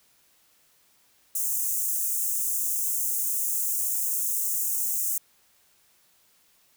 white high-pass noise, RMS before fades -27 dBFS, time 1.35-5.18 s, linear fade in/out 5 ms, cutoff 6500 Hz, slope 48 dB/octave, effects white hiss -63 dBFS RMS until 6.76 s

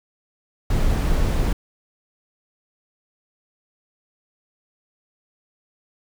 brown noise, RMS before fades -19 dBFS, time 0.7-1.53 s, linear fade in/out 5 ms, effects none

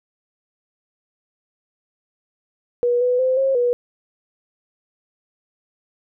sine tone with pitch steps, 483.9 / 496 / 516 / 537 / 486.2 Hz, B4 / B4 / C5 / C5 / B4, -35 / +7 / -24 / +45 / -27 cents, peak -15 dBFS, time 2.83-3.73 s, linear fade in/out 0 ms, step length 180 ms, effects none

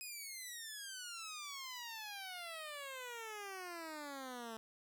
10% pulse exponential sweep, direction down, 2530 to 220 Hz, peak -37 dBFS, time 0.01-4.57 s, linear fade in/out 0 ms, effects none

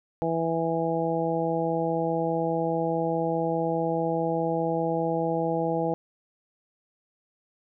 harmonic tone, 164.81 Hz, E3, in tune, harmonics 1 / 2 / 3 / 4 / 5, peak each -31 / -30 / -28 / -31 / -31 dBFS, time 0.22-5.94 s, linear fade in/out 0 ms, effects none

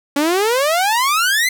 sawtooth exponential sweep, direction up, 277.2 to 2093 Hz, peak -10 dBFS, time 0.16-1.49 s, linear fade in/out 5 ms, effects none

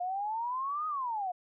sine exponential two-way sweep, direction up then down, 704 to 1263 to 704 Hz, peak -31 dBFS, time 0-1.32 s, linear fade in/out 10 ms, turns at 0.87 s, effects none

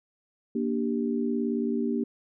sine chord, G minor, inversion first, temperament just, 235.2 / 294 / 392 Hz, Bb3 / D4 / G4, +16 / +2 / 0 cents, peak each -27 / -31 / -31 dBFS, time 0.55-2.04 s, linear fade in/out 5 ms, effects none

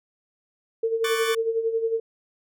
sine tone with tremolo, 452.9 Hz, A#4, 50 cents flat, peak -19 dBFS, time 0.83-2 s, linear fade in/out 5 ms, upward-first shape sine, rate 11 Hz, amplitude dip 65%
25% pulse chord, D major seventh, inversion third, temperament equal with one note detuned, 1108.7 / 1174.7 / 1498.9 / 1760 Hz, C#6 / D6 / F#6 / A6, 0 / 0 / +22 / 0 cents, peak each -28 dBFS, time 1.04-1.35 s, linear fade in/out 5 ms
effects none

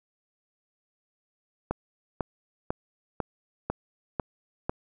click train, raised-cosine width 1 ms, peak -13 dBFS, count 7, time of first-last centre 1.71-4.695 s, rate 2.01 Hz, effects none

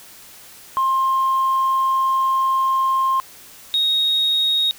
sine tone pair in turn, 1060 / 3752 Hz, C6 / A#7, +22 / +11 cents, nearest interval octave + minor seventh, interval 2189 cents, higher second, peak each -14 dBFS, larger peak neither, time 0.77-3.2 / 3.74-4.71 s, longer first, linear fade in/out 0 ms, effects tanh soft clip ceiling -12 dBFS + white hiss -43 dBFS RMS until 4.78 s

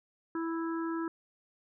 harmonic tone, 329.6 Hz, E4, in tune, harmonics 1 / 3 / 4 / 5, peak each -32 / -42 / -42 / -46 dBFS, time 0.35-1.08 s, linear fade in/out 2 ms, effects none

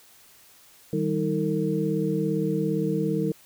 sine tone cluster, 157.1 / 194.6 / 316.8 / 453.8 Hz, D#3 / G3 / D#4 / A#4, +17 / -12 / +31 / -47 cents, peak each -28 dBFS, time 0.93-3.32 s, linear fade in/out 2 ms, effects white hiss -54 dBFS RMS until 3.45 s

